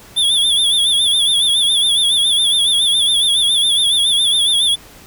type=tone with vibrato; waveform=square; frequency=3452 Hz; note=A7; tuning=34 cents flat; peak=-12 dBFS; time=0.16-4.76 s; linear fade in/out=20 ms; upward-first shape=sine; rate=7.2 Hz; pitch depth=85 cents each way; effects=pink hiss -41 dBFS RMS until 5.06 s